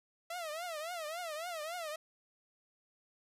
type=tone with vibrato; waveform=sawtooth; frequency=657 Hz; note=E5; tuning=6 cents flat; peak=-35 dBFS; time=0.3-1.96 s; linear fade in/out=5 ms; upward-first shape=triangle; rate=3.6 Hz; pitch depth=190 cents each way; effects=resampled to 32000 Hz